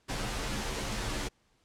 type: noise with comb filter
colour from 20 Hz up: pink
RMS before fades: -34 dBFS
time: 0.08-1.29 s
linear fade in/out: 20 ms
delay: 12 ms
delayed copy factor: -0.75
effects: pink hiss -70 dBFS RMS until 1.64 s + low-pass 8000 Hz 12 dB/octave